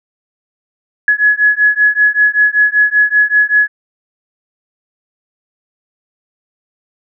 sine beating tone pair, 1688 / 1693.2 Hz, G#6 / G#6, +28 / +33 cents, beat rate 5.2 Hz, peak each -11 / -11 dBFS, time 1.08-3.68 s, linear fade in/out 2 ms, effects none

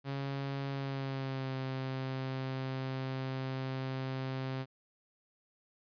sawtooth tone with pitch glide, 137.9 to 131.98 Hz, C#3 to C3, -9 to +15 cents, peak -31 dBFS, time 0.04-4.66 s, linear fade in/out 50 ms, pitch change -76 cents, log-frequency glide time 0.7-1.55 s, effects resampled to 11025 Hz

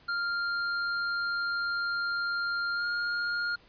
square tone with pitch glide, 1396.9 to 1416.4 Hz, F6 to F6, 0 to +24 cents, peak -29 dBFS, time 0.08-3.56 s, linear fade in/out 10 ms, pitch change +24 cents, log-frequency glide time 2.74-2.85 s, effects pink hiss -59 dBFS RMS until 3.68 s + resampled to 11025 Hz

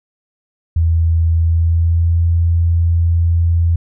sine tone with pitch glide, 82.41 to 84.34 Hz, E2 to E2, 0 to +40 cents, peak -10 dBFS, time 0.76-3.76 s, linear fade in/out 5 ms, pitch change +40 cents, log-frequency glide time 1.36-2.18 s, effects none

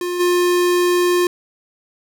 square tone with level steps, 354.7 Hz, F4, 27 cents sharp, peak -21 / -14 dBFS, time 0.01-1.27 s, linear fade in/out 2 ms, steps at 0.19 s, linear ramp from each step 20 ms, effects none

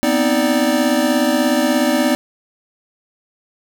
square tone cluster, 244.1 / 260.8 / 313.9 / 586 Hz, B3 / C4 / D#4 / D5, -20 / -5 / +15 / -4 cents, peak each -20 dBFS, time 0.03-2.15 s, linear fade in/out 0 ms, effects none

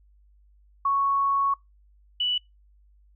sine tone pair in turn, 1108.7 / 2960 Hz, C#6 / F#7, 0 / 0 cents, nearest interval octave + perfect fourth, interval 1700 cents, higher second, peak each -20 / -22 dBFS, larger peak first, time 0.85-1.54 / 2.2-2.38 s, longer first, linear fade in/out 5 ms, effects noise-tail reverb RT60 0.2 s tail -26 dB re dry + added 50 Hz sine -55 dBFS peak until 3.15 s

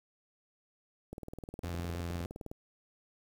click train, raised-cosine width 2 ms, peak -29 dBFS, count 28, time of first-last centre 1.13-2.515 s, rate 19.5 Hz
sawtooth tone with vibrato, 86.2 Hz, F2, 22 cents flat, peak -32 dBFS, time 1.63-2.26 s, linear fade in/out 10 ms, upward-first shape triangle, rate 6.3 Hz, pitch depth 27 cents each way
effects 9-bit

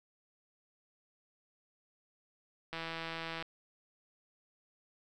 click train, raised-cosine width 0.3 ms, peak -24 dBFS, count 115, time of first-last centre 2.73-3.425 s, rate 164 Hz, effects none

